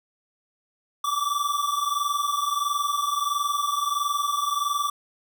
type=tone pair together; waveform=square; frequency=1153.2 / 1174.7 Hz; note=D6 / D6; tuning=-32 / 0 cents; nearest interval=unison; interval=32 cents; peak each=-26 / -28 dBFS; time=1.04-4.9 s; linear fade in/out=5 ms; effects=none